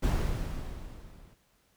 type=noise with level ramp; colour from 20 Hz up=brown; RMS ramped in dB=-24 to -54 dBFS; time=0.02-1.35 s; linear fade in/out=20 ms; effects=pink hiss -69 dBFS RMS until 1.76 s